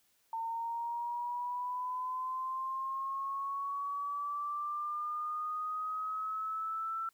sine linear sweep, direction up, 904 to 1337 Hz, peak -34 dBFS, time 0.33-7.09 s, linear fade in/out 2 ms, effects white hiss -72 dBFS RMS until 7.13 s

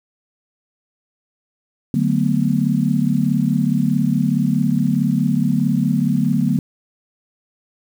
sine chord, B minor seventh, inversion first, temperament just, 148.16 / 185.21 / 222.2 / 246.9 Hz, D3 / F#3 / A3 / B3, +16 / +2 / +17 / 0 cents, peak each -20 dBFS, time 1.94-6.59 s, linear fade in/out 2 ms, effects 7-bit

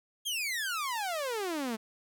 sawtooth exponential sweep, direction down, 3322 to 211.9 Hz, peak -28 dBFS, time 0.25-1.77 s, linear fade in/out 20 ms, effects none

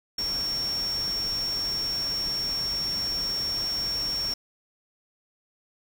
sine tone in noise, 5500 Hz, F8, 27 cents flat, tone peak -26 dBFS, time 0.18-4.34 s, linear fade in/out 5 ms, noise pink, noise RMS -39 dBFS, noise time 0.18-4.34 s, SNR +10 dB, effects none

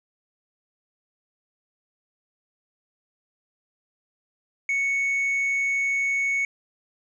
sine tone with tanh clipping, 2217 Hz, C#7, in tune, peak -22 dBFS, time 4.69-6.45 s, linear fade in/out 2 ms, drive 2 dB, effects none

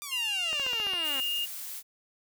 5% pulse exponential sweep, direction down, 1203 to 258.8 Hz, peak -25 dBFS, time 0.02-1.2 s, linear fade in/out 0 ms
sine tone with pitch glide, 2794 to 2831 Hz, F7 to F7, 0 to +23 cents, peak -28 dBFS, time 0.11-1.46 s, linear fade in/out 20 ms, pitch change +23 cents, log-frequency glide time 0.66-1.16 s
click train, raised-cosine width 0.5 ms, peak -24 dBFS, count 7, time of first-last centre 0.53-0.935 s, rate 14.8 Hz
blue noise, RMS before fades -39 dBFS, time 1.02-1.83 s, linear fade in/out 50 ms
effects none

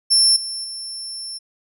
35% pulse tone with level steps, 5380 Hz, E8, 34 cents sharp, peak -9 / -23 / -26 dBFS, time 0.1-1.39 s, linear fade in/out 20 ms, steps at 0.36 / 0.64 s, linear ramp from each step 5 ms, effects none

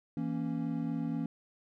triangle chord, A# diminished, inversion second, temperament equal, 164.81 / 233.1 / 277.2 Hz, E3 / A#3 / C#4, 0 / 0 / 0 cents, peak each -34 dBFS, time 0.17-1.26 s, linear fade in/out 2 ms, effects none

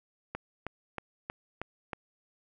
click train, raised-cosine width 0.5 ms, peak -20 dBFS, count 6, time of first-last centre 0.35-1.932 s, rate 3.16 Hz, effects none

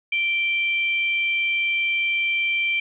sine tone pair together, 2349 / 3136 Hz, D7 / G7, 0 / 0 cents, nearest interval perfect fourth, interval 500 cents, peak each -20 / -29 dBFS, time 0.12-2.8 s, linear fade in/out 5 ms, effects none

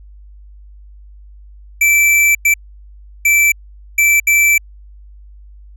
square tone bursts at uneven times, 2328 Hz, D7, 16 cents flat, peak -9 dBFS, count 5, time 1.81-2.35 / 2.45-2.54 / 3.25-3.52 / 3.98-4.2 / 4.27-4.58 s, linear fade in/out 5 ms, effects added 50 Hz sine -36 dBFS peak until 5.76 s

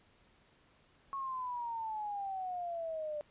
sine exponential sweep, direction down, 1105 to 590 Hz, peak -36 dBFS, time 1.13-3.21 s, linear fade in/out 0 ms, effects pink hiss -67 dBFS RMS until 3.3 s + resampled to 8000 Hz

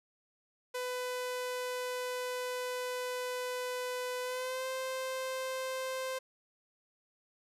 sawtooth tone with pitch glide, 500 to 521.2 Hz, B4 to C5, +21 to -7 cents, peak -31 dBFS, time 0.74-6.19 s, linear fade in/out 10 ms, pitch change +72 cents, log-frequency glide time 4.22-4.67 s, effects resampled to 32000 Hz

